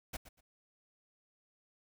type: noise with echo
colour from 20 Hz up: pink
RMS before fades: -40 dBFS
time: 0.13-0.17 s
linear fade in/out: 10 ms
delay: 120 ms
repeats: 2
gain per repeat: -14 dB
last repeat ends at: 0.41 s
effects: none